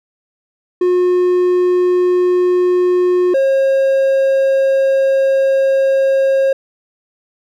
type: tone pair in turn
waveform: triangle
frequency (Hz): 360 / 539.4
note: F#4 / C#5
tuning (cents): -47 / -47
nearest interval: perfect fifth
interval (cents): 700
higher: second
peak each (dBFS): -8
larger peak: neither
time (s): 0.81-3.34 / 3.34-6.53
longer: second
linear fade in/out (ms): 5
effects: none